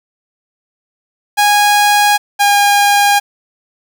sawtooth tone pair in turn, 825 / 812.7 Hz, G#5 / G#5, -12 / -38 cents, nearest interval unison, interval 26 cents, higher first, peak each -4 dBFS, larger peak neither, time 1.37-2.18 / 2.39-3.2 s, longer neither, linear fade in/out 20 ms, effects 7-bit

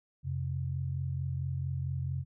sine tone pair together, 89.71 / 134.2 Hz, F2 / C3, +47 / +44 cents, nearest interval perfect fifth, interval 697 cents, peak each -35 / -33 dBFS, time 0.23-2.25 s, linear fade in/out 50 ms, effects none

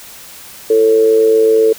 sine tone with amplitude modulation, 443.6 Hz, A4, 14 cents sharp, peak -4 dBFS, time 0.7-1.73 s, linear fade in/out 5 ms, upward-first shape sine, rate 108 Hz, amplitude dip 60%, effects white hiss -35 dBFS RMS until 1.78 s

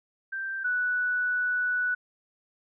sine tone pair in turn, 1568 / 1480 Hz, G6 / F#6, 0 / 0 cents, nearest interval minor second, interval 100 cents, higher first, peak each -30 / -24 dBFS, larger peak second, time 0.32-0.64 / 0.64-1.95 s, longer second, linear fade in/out 10 ms, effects none

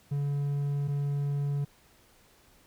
triangle tone pair in turn, 142.6 / 142.6 Hz, C#3 / C#3, +49 / +49 cents, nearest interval unison, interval 0 cents, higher neither, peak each -25 dBFS, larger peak neither, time 0.11-0.88 / 0.88-1.65 s, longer neither, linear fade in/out 10 ms, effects pink hiss -61 dBFS RMS until 2.66 s

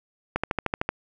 click train, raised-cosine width 0.5 ms, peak -9 dBFS, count 8, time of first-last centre 0.36-0.89 s, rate 13.2 Hz, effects none

